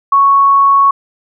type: tone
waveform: sine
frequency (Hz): 1108.7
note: C#6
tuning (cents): 0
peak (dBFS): -5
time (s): 0.12-0.91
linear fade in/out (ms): 5
effects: none